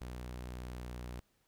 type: tone with pitch glide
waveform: sawtooth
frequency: 61.6 to 61.1 Hz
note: B1 to B1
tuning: -4 to -18 cents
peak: -38 dBFS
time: 0.01-1.2 s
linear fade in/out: 0 ms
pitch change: -14 cents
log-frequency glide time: 0.36-1.03 s
effects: pink hiss -75 dBFS RMS until 1.47 s